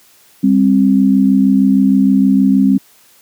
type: tone pair together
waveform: sine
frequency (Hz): 198.38 / 264.8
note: G3 / C4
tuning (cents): +21 / +21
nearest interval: perfect fourth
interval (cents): 500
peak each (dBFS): -10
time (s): 0.43-2.78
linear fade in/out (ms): 10
effects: white hiss -48 dBFS RMS until 3.21 s + high-pass 100 Hz 12 dB/octave